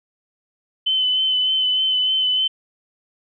sine tone with vibrato, 3040 Hz, F#7, 46 cents sharp, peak -16 dBFS, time 0.86-2.48 s, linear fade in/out 10 ms, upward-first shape sine, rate 3.3 Hz, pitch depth 20 cents each way, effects none

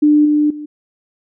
sine tone with level steps, 298.4 Hz, D4, 28 cents sharp, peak -7 / -10 / -25 dBFS, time 0.02-0.66 s, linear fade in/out 10 ms, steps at 0.25 / 0.5 s, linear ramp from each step 5 ms, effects none

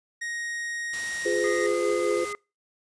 45% pulse tone, 1875 Hz, A#6, 10 cents sharp, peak -30 dBFS, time 0.21-1.67 s, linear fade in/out 10 ms
white noise, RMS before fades -38 dBFS, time 0.93-2.33 s, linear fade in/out 5 ms
sine chord, F minor, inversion none, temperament equal with one note detuned, 349.2 / 415.3 / 509.8 Hz, F4 / Ab4 / C5, 0 / 0 / -45 cents, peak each -27 dBFS, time 1.25-2.25 s, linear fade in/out 10 ms
harmonic tone, 410.7 Hz, G#4, 19 cents flat, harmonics 1 / 3 / 5, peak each -36 / -35 / -36 dBFS, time 1.44-2.35 s, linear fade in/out 0 ms
effects noise-tail reverb RT60 0.3 s tail -26 dB re dry + resampled to 22050 Hz

